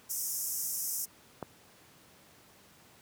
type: band-pass noise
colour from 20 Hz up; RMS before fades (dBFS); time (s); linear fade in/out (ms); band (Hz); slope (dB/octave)
white; -35; 0.09-1.06; 20; 5300 to 16000; 96
type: click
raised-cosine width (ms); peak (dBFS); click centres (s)
1; -22; 1.427
effects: pink hiss -59 dBFS RMS until 3.01 s + high-pass 100 Hz 12 dB/octave